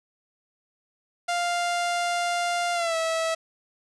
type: tone with pitch glide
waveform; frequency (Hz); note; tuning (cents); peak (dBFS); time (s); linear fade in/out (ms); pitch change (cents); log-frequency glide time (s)
sawtooth; 698.5 to 651.7; F5 to E5; 0 to -20; -20; 1.28-3.35; 10; -120; 2.74-2.96
effects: resampled to 22050 Hz + 8-bit